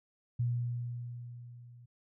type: tone with level ramp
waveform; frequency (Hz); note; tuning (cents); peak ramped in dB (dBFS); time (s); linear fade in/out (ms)
sine; 120.5; B2; -42; -27 to -52; 0.39-1.86; 10
effects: none